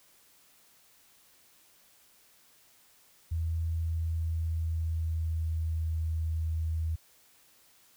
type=tone with pitch glide; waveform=sine; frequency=82 to 80.41 Hz; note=E2 to E2; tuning=-9 to -42 cents; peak=-28 dBFS; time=3.31-6.96 s; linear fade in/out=10 ms; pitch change=-33 cents; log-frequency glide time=3.7-6.02 s; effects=white hiss -62 dBFS RMS until 7.96 s